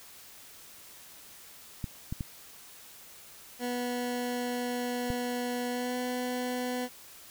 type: clicks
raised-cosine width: 5 ms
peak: -21 dBFS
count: 4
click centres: 1.842 / 2.125 / 2.208 / 5.103 s
type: tone with pitch glide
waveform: 20% pulse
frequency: 245.1 to 249 Hz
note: B3 to B3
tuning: -13 to +14 cents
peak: -26 dBFS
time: 3.59-6.89 s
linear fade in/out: 50 ms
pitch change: +27 cents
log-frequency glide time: 5.69-5.96 s
effects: white hiss -51 dBFS RMS until 7.3 s